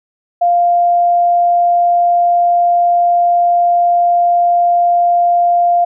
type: tone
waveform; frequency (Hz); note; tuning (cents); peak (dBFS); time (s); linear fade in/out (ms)
sine; 698; F5; -1; -8; 0.41-5.85; 10
effects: none